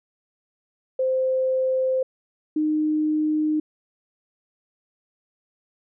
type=tone pair in turn; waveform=sine; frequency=520 / 306.9 Hz; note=C5 / D#4; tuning=-11 / -24 cents; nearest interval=major sixth; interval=913 cents; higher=first; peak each=-19 dBFS; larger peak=neither; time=0.99-2.03 / 2.56-3.6 s; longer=neither; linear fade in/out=5 ms; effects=none